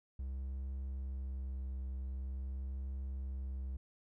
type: tone with vibrato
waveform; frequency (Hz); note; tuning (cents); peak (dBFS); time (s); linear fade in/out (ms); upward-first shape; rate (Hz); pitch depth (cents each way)
triangle; 65.9; C2; +13; -36; 0.19-3.77; 5; triangle; 0.45; 19
effects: none